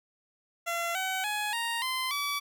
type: tone with pitch steps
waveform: 15% pulse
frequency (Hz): 682 / 756.7 / 839.6 / 931.6 / 1033.7 / 1147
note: F5 / F#5 / G#5 / A#5 / C6 / D6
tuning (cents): -41 / +39 / +19 / -1 / -21 / -41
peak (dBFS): -23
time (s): 0.66-2.4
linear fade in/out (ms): 20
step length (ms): 290
effects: none